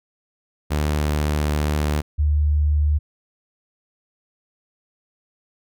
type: tone pair in turn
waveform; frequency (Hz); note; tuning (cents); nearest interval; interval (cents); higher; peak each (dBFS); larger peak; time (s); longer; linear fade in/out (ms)
sawtooth / sine; 74.8 / 74.49; D2 / D2; +32 / +25; unison; 7; first; -15; neither; 0.7-2.02 / 2.18-2.99; first; 20
effects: none